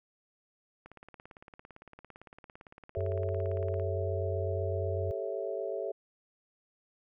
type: click train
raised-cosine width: 0.5 ms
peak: -34 dBFS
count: 53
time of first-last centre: 0.86-3.798 s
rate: 17.7 Hz
type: chord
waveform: sine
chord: A dominant seventh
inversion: third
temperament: equal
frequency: 392 / 440 / 554.4 / 659.3 Hz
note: G4 / A4 / C#5 / E5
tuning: 0 / 0 / 0 / 0 cents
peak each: -38 dBFS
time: 2.95-5.92 s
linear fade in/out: 10 ms
type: tone with pitch glide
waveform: sine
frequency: 92.5 to 91.6 Hz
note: F#2 to F#2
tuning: 0 to -17 cents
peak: -32 dBFS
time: 2.97-5.11 s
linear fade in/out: 0 ms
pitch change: -17 cents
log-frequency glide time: 3.24-3.62 s
effects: none